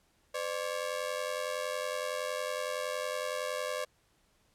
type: ring-modulated tone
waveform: sawtooth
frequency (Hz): 554.4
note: C#5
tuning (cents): 0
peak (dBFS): -26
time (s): 0.34-3.85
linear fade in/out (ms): 10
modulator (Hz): 45.4
effects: pink hiss -70 dBFS RMS until 4.54 s + low-pass 12000 Hz 12 dB/octave